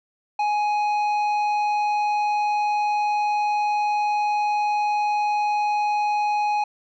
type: tone with tanh clipping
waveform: sine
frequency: 835 Hz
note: G#5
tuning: 9 cents sharp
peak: -21 dBFS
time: 0.39-6.64 s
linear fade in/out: 5 ms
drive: 9 dB
effects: none